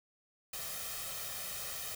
white noise with comb filter, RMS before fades -41 dBFS, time 0.53-1.95 s, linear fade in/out 5 ms, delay 1.6 ms, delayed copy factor +0.75, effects none

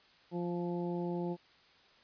harmonic tone with a mistuned harmonic, 174.61 Hz, F3, in tune, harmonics 1 / 2 / 3 / 4 / 5, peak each -36 / -37 / -44 / -48 / -46 dBFS, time 0.31-1.37 s, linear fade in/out 50 ms, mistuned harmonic 5, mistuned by -15 cents, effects white hiss -63 dBFS RMS until 2.03 s + resampled to 11025 Hz

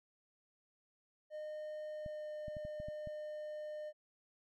triangle tone with pitch glide, 611 to 606.4 Hz, D#5 to D#5, -32 to -45 cents, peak -40 dBFS, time 1.3-3.93 s, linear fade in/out 50 ms, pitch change -13 cents, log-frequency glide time 1.9-2.32 s
clicks, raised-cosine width 5 ms, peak -36 dBFS, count 7, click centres 2.062 / 2.482 / 2.568 / 2.651 / 2.801 / 2.885 / 3.073 s
effects none

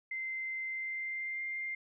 sine tone with pitch glide, 2077 to 2104 Hz, C7 to C7, -13 to +9 cents, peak -35 dBFS, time 0.11-1.75 s, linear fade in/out 5 ms, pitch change +22 cents, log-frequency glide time 0.65-1.56 s, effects none

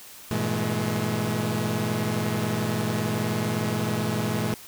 sawtooth tone cluster, 100.5 / 119.8 / 163.4 / 212.5 Hz, G2 / A#2 / E3 / G#3, +44 / +48 / -15 / +40 cents, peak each -30 / -25 / -27 / -24 dBFS, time 0.31-4.54 s, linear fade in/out 0 ms, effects white hiss -45 dBFS RMS until 4.67 s

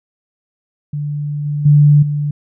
sine tone with level steps, 146.83 Hz, D3, in tune, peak -18 / -16 / -5 / -15 dBFS, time 0.93-2.31 s, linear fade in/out 5 ms, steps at 1.45 / 1.65 / 2.02 s, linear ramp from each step 10 ms, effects none

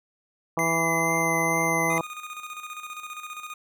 harmonic tone, 164.81 Hz, E3, in tune, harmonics 1 / 2 / 3 / 4 / 5 / 6 / 7, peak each -31 / -31 / -31 / -31 / -31 / -31 / -31 dBFS, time 0.57-2.01 s, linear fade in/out 2 ms
square tone with vibrato, 2066 Hz, C7, 22 cents flat, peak -26 dBFS, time 0.59-1.98 s, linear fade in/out 0 ms, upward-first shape triangle, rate 2.2 Hz, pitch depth 17 cents each way
25% pulse tone with tremolo, 1232 Hz, D#6, 17 cents flat, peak -30 dBFS, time 1.9-3.54 s, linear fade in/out 2 ms, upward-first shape square, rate 15 Hz, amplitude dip 55%
effects none

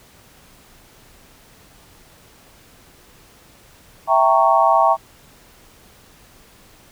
sine chord, E diminished seventh, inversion none, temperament equal with one note detuned, 659.3 / 784 / 922.2 / 1108.7 Hz, E5 / G5 / Bb5 / Db6, 0 / 0 / -19 / 0 cents, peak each -17 dBFS, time 4.07-4.97 s, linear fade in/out 50 ms, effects pink hiss -49 dBFS RMS until 6.91 s

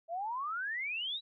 sine exponential sweep, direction up, 644 to 3965 Hz, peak -34 dBFS, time 0.08-1.21 s, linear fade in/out 50 ms, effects none

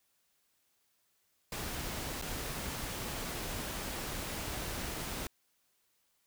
pink noise with dropouts, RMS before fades -39 dBFS, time 1.52-5.27 s, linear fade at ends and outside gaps 2 ms, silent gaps 2.215-2.222 s, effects white hiss -75 dBFS RMS until 6.26 s

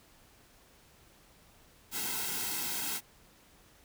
white noise with comb filter, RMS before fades -35 dBFS, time 1.91-3.01 s, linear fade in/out 50 ms, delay 1.7 ms, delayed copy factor -0.95, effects pink hiss -61 dBFS RMS until 3.84 s

